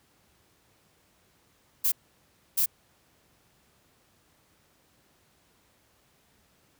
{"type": "noise bursts at uneven times", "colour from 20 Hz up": "violet", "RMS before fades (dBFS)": -24, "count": 2, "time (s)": [[1.84, 1.92], [2.57, 2.66]], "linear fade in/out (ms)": 10, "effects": ["pink hiss -65 dBFS RMS until 6.79 s", "high-pass 60 Hz 12 dB/octave"]}